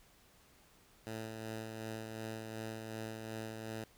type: tone with tremolo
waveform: 10% pulse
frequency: 111 Hz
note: A2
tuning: 16 cents sharp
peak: -32 dBFS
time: 1.07-3.84 s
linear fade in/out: 0 ms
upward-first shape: sine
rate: 2.7 Hz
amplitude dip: 35%
effects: pink hiss -65 dBFS RMS until 3.97 s